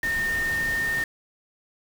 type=tone in noise; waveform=sine; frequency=1825 Hz; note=A#6; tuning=37 cents flat; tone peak=-23 dBFS; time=0.03-1.04 s; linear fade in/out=2 ms; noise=pink; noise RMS=-35 dBFS; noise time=0.03-1.04 s; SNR=+9 dB; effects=none